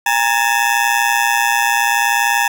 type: ring-modulated tone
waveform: 20% pulse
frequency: 872 Hz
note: A5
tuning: 16 cents flat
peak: -5 dBFS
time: 0.06-2.48 s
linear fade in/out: 5 ms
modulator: 60.3 Hz
effects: none